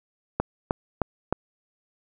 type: click train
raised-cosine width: 1 ms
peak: -8 dBFS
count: 4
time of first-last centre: 0.4-1.326 s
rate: 3.24 Hz
effects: none